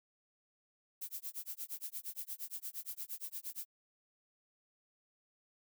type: noise with tremolo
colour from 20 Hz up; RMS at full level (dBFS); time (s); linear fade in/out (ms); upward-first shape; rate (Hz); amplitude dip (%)
violet; -41; 1.01-3.66; 10; sine; 8.6; 100
effects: none